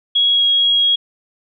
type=tone with pitch glide; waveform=sine; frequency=3322 to 3299 Hz; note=G#7 to G#7; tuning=0 to -12 cents; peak=-11 dBFS; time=0.15-0.96 s; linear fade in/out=10 ms; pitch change=-12 cents; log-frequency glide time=0.31-0.44 s; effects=none